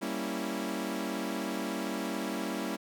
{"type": "chord", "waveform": "sawtooth", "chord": "G diminished seventh", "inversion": "none", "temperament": "equal", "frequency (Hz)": [196, 233.1, 277.2, 329.6], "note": ["G3", "Bb3", "Db4", "Fb4"], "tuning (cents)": [0, 0, 0, 0], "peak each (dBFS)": -34, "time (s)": [0.01, 2.77], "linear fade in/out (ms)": 20, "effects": []}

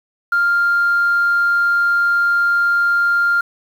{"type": "tone", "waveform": "sine", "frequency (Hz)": 1398, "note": "F6", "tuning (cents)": 1, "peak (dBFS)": -11, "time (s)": [0.32, 3.41], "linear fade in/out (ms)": 5, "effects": ["tanh soft clip ceiling -9 dBFS", "7-bit"]}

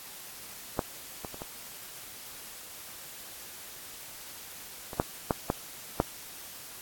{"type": "clicks", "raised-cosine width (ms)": 1, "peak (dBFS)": [-11, -22, -28, -24, -25, -9, -10, -11, -8], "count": 9, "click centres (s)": [0.792, 1.248, 1.344, 1.419, 4.932, 4.999, 5.308, 5.501, 6.001], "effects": ["white hiss -45 dBFS RMS until 6.81 s", "AAC 64 kbps"]}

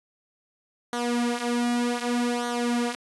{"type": "tone with flanger", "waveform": "sawtooth", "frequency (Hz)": 240.7, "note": "B3", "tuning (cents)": -44, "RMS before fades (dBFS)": -26, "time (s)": [0.93, 2.95], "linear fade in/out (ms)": 0, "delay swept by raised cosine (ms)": [0.39, 6.09], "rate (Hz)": 0.65, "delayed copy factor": -0.75, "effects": ["resampled to 24000 Hz", "8-bit"]}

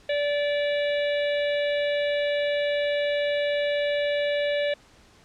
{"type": "harmonic tone with a mistuned harmonic", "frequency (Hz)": 580, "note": "D5", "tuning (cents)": -22, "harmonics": [1, 3, 4, 5, 6, 7], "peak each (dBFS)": [-23, -33, -35, -37, -39, -40], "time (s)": [0.09, 4.74], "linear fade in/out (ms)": 5, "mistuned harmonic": 7, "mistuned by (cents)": -77, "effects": ["pink hiss -55 dBFS RMS until 5.24 s", "low-pass 7000 Hz 12 dB/octave"]}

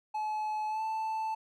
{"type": "tone with pitch glide", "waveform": "triangle", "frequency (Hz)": [857, 880.1], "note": ["A5", "A5"], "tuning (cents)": [-46, 0], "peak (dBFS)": -29, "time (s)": [0.14, 1.35], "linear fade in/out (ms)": 10, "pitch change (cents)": 46, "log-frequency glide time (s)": [0.68, 0.82], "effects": []}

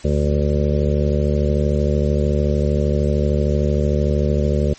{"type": "harmonic tone", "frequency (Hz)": 73.2, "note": "D2", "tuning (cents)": -5, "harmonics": [1, 2, 3, 5, 6, 7, 8], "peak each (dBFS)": [-18, -21, -23, -25, -26, -26, -27], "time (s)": [0.04, 4.74], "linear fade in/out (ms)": 10, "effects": ["white hiss -42 dBFS RMS until 4.78 s", "MP3 32 kbps"]}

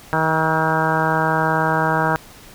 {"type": "harmonic tone with a mistuned harmonic", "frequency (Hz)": 159.1, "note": "D#3", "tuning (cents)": 39, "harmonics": [1, 2, 3, 4, 5, 6, 7, 8, 9, 10], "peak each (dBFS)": [-23, -27, -26, -25, -24, -22, -28, -27, -26, -25], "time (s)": [0.13, 2.16], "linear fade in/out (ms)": 0, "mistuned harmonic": 8, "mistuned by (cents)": 27, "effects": ["pink hiss -43 dBFS RMS until 2.54 s"]}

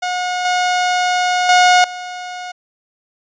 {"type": "tone with level steps", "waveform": "sawtooth", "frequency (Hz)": 724, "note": "F#5", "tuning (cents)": -38, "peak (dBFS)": [-14, -10, -4, -22], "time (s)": [0.02, 2.52], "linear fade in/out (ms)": 10, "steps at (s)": [0.45, 1.49, 1.84], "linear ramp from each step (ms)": 2, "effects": ["resampled to 16000 Hz"]}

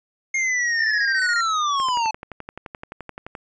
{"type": "linear sweep", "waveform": "square", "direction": "down", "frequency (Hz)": [2143, 860], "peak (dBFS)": -20, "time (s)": [0.34, 2.11], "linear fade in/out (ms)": 5}
{"type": "tone bursts", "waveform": "triangle", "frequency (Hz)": 1864.7, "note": "A#6", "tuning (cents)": 0, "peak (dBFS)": -20, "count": 9, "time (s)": [0.79, 1.408], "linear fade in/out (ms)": 2, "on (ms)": 50, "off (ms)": 21}
{"type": "click train", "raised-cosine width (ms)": 0.5, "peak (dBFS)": -19, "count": 19, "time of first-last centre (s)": [1.8, 3.352], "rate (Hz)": 11.6}
{"effects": ["resampled to 16000 Hz"]}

